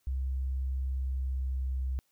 sine tone with pitch glide, 65.7 to 64.98 Hz, C2 to C2, +8 to -11 cents, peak -29 dBFS, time 0.07-1.99 s, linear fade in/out 0 ms, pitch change -19 cents, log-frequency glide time 0.87-1.87 s, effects white hiss -74 dBFS RMS until 2.11 s

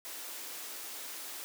white high-pass noise, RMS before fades -43 dBFS, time 0.05-1.44 s, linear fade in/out 0 ms, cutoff 260 Hz, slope 48 dB/octave, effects none

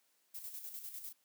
violet noise with tremolo, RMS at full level -45 dBFS, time 0.34-1.13 s, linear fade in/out 10 ms, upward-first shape square, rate 10 Hz, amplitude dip 50%, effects white hiss -75 dBFS RMS until 1.24 s + high-pass 200 Hz 12 dB/octave

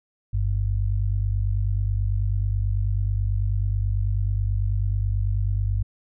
sine tone pair together, 49.2 / 98.4 Hz, G1 / G2, +7 / +7 cents, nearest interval octave, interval 1200 cents, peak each -23 dBFS, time 0.33-5.83 s, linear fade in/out 10 ms, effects none

